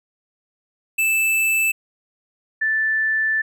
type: tone pair in turn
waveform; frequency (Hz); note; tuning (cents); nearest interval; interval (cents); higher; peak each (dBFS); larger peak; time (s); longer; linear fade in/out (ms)
square / sine; 2637 / 1760; E7 / A6; 0 / 0; perfect fifth; 700; first; -17; neither; 0.98-1.72 / 2.61-3.42; second; 10
effects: none